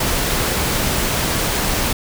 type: noise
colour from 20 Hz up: pink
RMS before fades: -19 dBFS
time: 0-1.93 s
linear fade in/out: 5 ms
effects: none